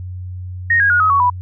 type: tone with pitch steps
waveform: sine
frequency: 1860 / 1638 / 1442.6 / 1270.4 / 1118.8 / 985.3 Hz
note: A#6 / G#6 / F#6 / D#6 / C#6 / B5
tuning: -4 / -24 / -44 / +36 / +16 / -4 cents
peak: -10 dBFS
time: 0.7-1.3 s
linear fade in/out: 5 ms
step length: 100 ms
effects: added 91 Hz sine -25 dBFS peak until 1.41 s